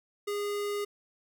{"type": "tone", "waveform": "square", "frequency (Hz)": 410, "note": "G#4", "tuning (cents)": -22, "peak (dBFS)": -31, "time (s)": [0.27, 0.85], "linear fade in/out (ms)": 10, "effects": []}